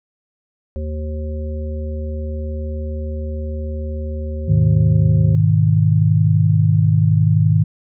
harmonic tone, 76.6 Hz, D#2, 27 cents flat, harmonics 1 / 3 / 5 / 7, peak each -22 / -32 / -35 / -33 dBFS, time 0.76-5.35 s, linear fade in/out 0 ms
sine chord, G# minor, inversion none, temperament just, 103.83 / 124.59 / 155.74 Hz, G#2 / B2 / D#3, 0 / +16 / +2 cents, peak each -14 / -20 / -14 dBFS, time 4.48-7.64 s, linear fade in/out 10 ms
effects none

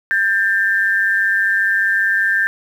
sine tone pair together, 1591.1 / 1786 Hz, G6 / A6, +25 / +25 cents, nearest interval major second, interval 200 cents, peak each -16 dBFS, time 0.11-2.47 s, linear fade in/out 0 ms, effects 7-bit

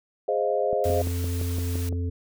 sine chord, F minor seventh, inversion first, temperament equal, 415.3 / 523.3 / 622.3 / 698.5 Hz, Ab4 / C5 / Eb5 / F5, 0 / 0 / 0 / 0 cents, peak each -27 / -26 / -27 / -29 dBFS, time 0.28-1.02 s, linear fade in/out 5 ms
click train, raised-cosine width 2 ms, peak -21 dBFS, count 8, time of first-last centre 0.73-1.927 s, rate 5.85 Hz
white noise, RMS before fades -40 dBFS, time 0.84-1.89 s, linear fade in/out 0 ms
harmonic tone, 87.31 Hz, F2, in tune, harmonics 1 / 3 / 5, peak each -25 / -35 / -39 dBFS, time 0.85-2.1 s, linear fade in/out 10 ms
effects none

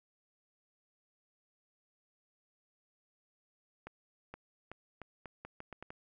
accelerating click train, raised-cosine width 0.5 ms, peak -30 dBFS, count 10, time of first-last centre 3.87-5.905 s, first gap 470 ms, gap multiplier 0.8, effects none

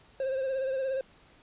triangle tone with vibrato, 530 Hz, C5, 22 cents sharp, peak -26 dBFS, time 0.2-1.01 s, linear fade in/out 2 ms, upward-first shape triangle, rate 17 Hz, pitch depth 50 cents each way, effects pink hiss -59 dBFS RMS until 1.42 s + resampled to 8000 Hz

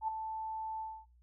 sine tone with ADSR envelope, 880 Hz, A5, in tune, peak -29 dBFS, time 0.01-1.06 s, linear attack 71 ms, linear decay 4 ms, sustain -8 dB, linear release 260 ms, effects noise-tail reverb RT60 0.2 s tail -18 dB re dry + added 60 Hz sine -61 dBFS peak until 1.22 s

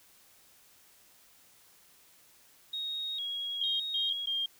sine tone with vibrato, 3520 Hz, A7, in tune, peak -33 dBFS, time 2.73-4.26 s, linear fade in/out 5 ms, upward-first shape square, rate 1.1 Hz, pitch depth 110 cents each way
sine tone bursts, 3210 Hz, G7, 40 cents sharp, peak -29 dBFS, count 3, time 3.61-4.46 s, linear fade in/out 5 ms, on 190 ms, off 140 ms
effects white hiss -61 dBFS RMS until 4.59 s

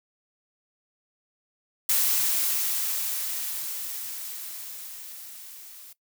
blue noise with level ramp, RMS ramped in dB -22 to -46 dBFS, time 1.89-5.93 s, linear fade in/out 5 ms, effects noise-tail reverb RT60 0.1 s tail -18 dB re dry

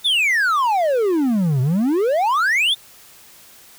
triangle exponential two-way sweep, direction down then up, 3681 to 123.47 to 3681 Hz, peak -13 dBFS, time 0.04-2.75 s, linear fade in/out 20 ms, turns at 1.61 s, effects white hiss -46 dBFS RMS until 3.78 s

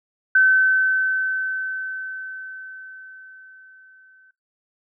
sine tone with exponential decay, 1530 Hz, G6, 42 cents flat, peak -11 dBFS, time 0.35-4.31 s, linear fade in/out 5 ms, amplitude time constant 860 ms, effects noise-tail reverb RT60 0.2 s tail -18 dB re dry

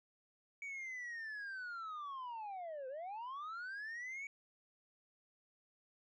sine linear two-way sweep, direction down then up, 2274 to 505 to 2274 Hz, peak -40 dBFS, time 0.62-4.27 s, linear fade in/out 2 ms, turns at 2.88 s, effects tanh soft clip ceiling -42 dBFS

